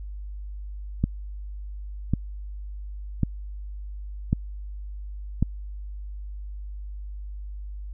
click train, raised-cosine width 5 ms, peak -8 dBFS, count 5, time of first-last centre 1.04-5.426 s, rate 0.912 Hz, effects added 50 Hz sine -33 dBFS peak until 7.93 s

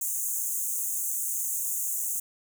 pink high-pass noise, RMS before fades -30 dBFS, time 0.01-2.2 s, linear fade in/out 5 ms, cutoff 6400 Hz, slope 96 dB/octave, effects none

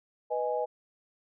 sine chord, G# minor, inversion first, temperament equal, 493.9 / 622.3 / 830.6 Hz, B4 / D#5 / G#5, 0 / 0 / 0 cents, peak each -31 / -32 / -33 dBFS, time 0.3-0.66 s, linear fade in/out 20 ms, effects none

